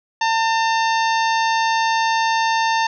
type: harmonic tone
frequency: 900 Hz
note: A5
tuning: 39 cents sharp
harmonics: 1 / 2 / 3 / 4 / 5 / 6 / 7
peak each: -17 / -23 / -27 / -29 / -31 / -33 / -34 dBFS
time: 0.21-2.87 s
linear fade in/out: 5 ms
effects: none